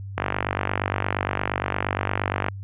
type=click train; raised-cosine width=0.5 ms; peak=-7 dBFS; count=113; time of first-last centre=0.18-2.485 s; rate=48.6 Hz; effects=added 98 Hz sine -32 dBFS peak until 2.63 s + resampled to 8000 Hz

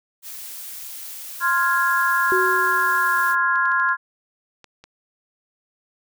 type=noise; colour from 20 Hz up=blue; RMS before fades=-35 dBFS; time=0.22-3.36 s; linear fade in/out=50 ms
type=chord; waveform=sine; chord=F minor; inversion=second; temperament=equal; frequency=1046.5 / 1396.9 / 1661.2 Hz; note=C6 / F6 / Ab6; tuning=0 / 0 / 0 cents; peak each=-21 dBFS; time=1.4-3.97 s; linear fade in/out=50 ms
type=tone with exponential decay; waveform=sine; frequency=371.9 Hz; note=F#4; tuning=9 cents sharp; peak=-18 dBFS; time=2.32-3.66 s; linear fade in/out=0 ms; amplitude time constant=290 ms
type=clicks; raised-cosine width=0.2 ms; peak=-27 dBFS; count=9; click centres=3.24 / 3.343 / 3.557 / 3.656 / 3.718 / 3.799 / 3.89 / 4.643 / 4.84 s
effects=none

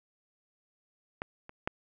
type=clicks; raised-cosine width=0.5 ms; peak=-19 / -30 / -15 dBFS; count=3; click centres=1.219 / 1.494 / 1.675 s; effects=none

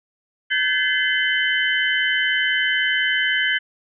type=tone cluster; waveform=sine; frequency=1550 / 1710 / 2050 / 3046 Hz; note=G6 / A6 / C7 / F#7; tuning=-20 / -50 / -36 / +50 cents; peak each=-23 dBFS; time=0.5-3.59 s; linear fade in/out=20 ms; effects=none

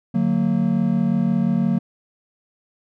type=chord; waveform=triangle; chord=D augmented; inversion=none; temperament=just; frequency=146.83 / 183.54 / 229.4 Hz; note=D3 / F#3 / A#3; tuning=0 / -14 / -28 cents; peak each=-23 / -18 / -18 dBFS; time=0.14-1.79 s; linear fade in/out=10 ms; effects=none

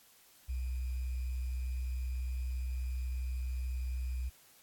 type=tone with sample-and-hold; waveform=sine; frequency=63 Hz; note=B1; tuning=35 cents sharp; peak=-33 dBFS; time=0.48-4.3 s; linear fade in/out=20 ms; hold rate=2450 Hz; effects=white hiss -62 dBFS RMS until 4.62 s + AAC 64 kbps

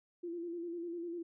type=tone with vibrato; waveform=sine; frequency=342.1 Hz; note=F4; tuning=36 cents flat; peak=-38 dBFS; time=0.23-1.23 s; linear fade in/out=10 ms; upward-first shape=square; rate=10 Hz; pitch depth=39 cents each way; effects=none

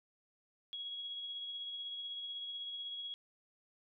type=tone with tremolo; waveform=sine; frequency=3322 Hz; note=G#7; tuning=in tune; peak=-39 dBFS; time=0.73-3.14 s; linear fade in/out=0 ms; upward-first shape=triangle; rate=16 Hz; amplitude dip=35%; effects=none

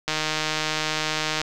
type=click train; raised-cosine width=0.2 ms; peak=-7 dBFS; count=208; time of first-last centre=0.08-1.415 s; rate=155 Hz; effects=none

